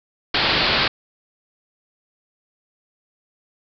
white low-pass noise, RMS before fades -19 dBFS, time 0.34-0.88 s, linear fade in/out 5 ms, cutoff 4800 Hz, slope 96 dB/octave, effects none

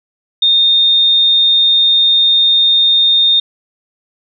sine tone, 3660 Hz, A#7, 32 cents flat, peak -7 dBFS, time 0.42-3.4 s, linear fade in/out 5 ms, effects none

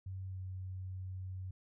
sine tone with pitch glide, 94.6 to 93.35 Hz, F#2 to F#2, +39 to +16 cents, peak -40 dBFS, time 0.06-1.51 s, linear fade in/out 5 ms, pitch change -23 cents, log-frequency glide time 0.28-0.38 s, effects none

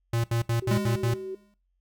square tone bursts, 116.4 Hz, A#2, 2 cents flat, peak -24 dBFS, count 6, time 0.13-1.14 s, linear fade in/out 5 ms, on 110 ms, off 70 ms
sine tone with tremolo, 380 Hz, F#4, 46 cents sharp, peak -30 dBFS, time 0.62-1.35 s, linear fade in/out 5 ms, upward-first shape sine, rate 3 Hz, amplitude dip 30%
square tone with exponential decay, 205.3 Hz, G#3, 20 cents flat, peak -24 dBFS, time 0.71-1.54 s, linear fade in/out 0 ms, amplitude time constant 180 ms
effects noise-tail reverb RT60 0.3 s tail -19 dB re dry + added 45 Hz sine -69 dBFS peak until 1.8 s

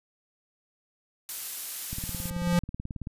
blue noise, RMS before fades -34 dBFS, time 1.29-2.3 s, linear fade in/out 0 ms
square tone with exponential growth, 174.61 Hz, F3, in tune, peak -20 dBFS, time 1.9-2.59 s, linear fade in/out 0 ms, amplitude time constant 150 ms
click train, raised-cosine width 5 ms, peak -23 dBFS, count 22, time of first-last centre 1.93-3.071 s, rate 18.4 Hz
effects resampled to 32000 Hz

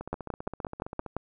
two click trains, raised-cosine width 1 ms, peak -16 / -23 dBFS, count 7 / 17, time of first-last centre 0.13-1.166 / 0.01-1.063 s, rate 5.79 / 15.2 Hz, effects none

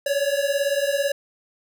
square beating tone pair, 554.4 / 572.4 Hz, C#5 / D5, 0 / -45 cents, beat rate 18 Hz, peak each -24 dBFS, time 0.06-1.12 s, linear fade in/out 5 ms, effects none

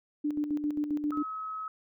sine tone with tremolo, 296.2 Hz, D4, 15 cents sharp, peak -26 dBFS, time 0.24-1.23 s, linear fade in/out 10 ms, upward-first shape square, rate 7.5 Hz, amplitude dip 55%
sine tone, 1282 Hz, E6, 49 cents flat, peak -34 dBFS, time 1.12-1.68 s, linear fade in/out 2 ms
effects none

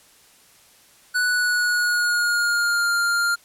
square tone with pitch glide, 1480 to 1400.2 Hz, F#6 to F6, 0 to +4 cents, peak -19 dBFS, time 1.14-3.36 s, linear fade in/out 20 ms, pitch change -96 cents, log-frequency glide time 1.27-2.9 s, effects white hiss -53 dBFS RMS until 3.44 s + low-pass 12000 Hz 12 dB/octave

